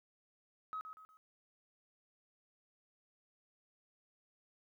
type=tone with echo; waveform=sine; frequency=1274 Hz; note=D#6; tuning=41 cents sharp; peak=-38 dBFS; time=0.73-0.81 s; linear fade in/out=0 ms; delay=120 ms; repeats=3; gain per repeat=-8 dB; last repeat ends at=1.17 s; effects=tanh soft clip ceiling -34 dBFS + 13-bit